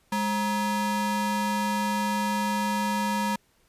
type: ring-modulated tone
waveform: square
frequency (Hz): 370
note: F#4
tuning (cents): 0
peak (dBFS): -22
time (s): 0.12-3.36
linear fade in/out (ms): 5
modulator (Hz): 577
effects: pink hiss -65 dBFS RMS until 3.68 s + resampled to 32000 Hz